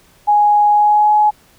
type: tone with pitch glide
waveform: sine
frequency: 831 to 843.6 Hz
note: G#5 to G#5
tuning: +1 to +27 cents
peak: -8 dBFS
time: 0.27-1.31 s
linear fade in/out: 20 ms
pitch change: +26 cents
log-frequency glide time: 0.7-1.12 s
effects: pink hiss -50 dBFS RMS until 1.58 s